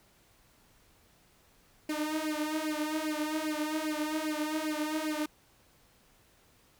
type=tone with flanger; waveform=sawtooth; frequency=307.5 Hz; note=D#4; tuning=20 cents flat; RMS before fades=-33 dBFS; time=1.89-5.26 s; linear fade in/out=5 ms; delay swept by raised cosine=0.4 to 4.4 ms; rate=2.5 Hz; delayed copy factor=+0.95; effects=pink hiss -64 dBFS RMS until 6.79 s